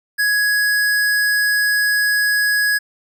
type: tone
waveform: square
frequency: 1670 Hz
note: G#6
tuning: 9 cents sharp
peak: -15 dBFS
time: 0.18-2.79 s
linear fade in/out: 20 ms
effects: none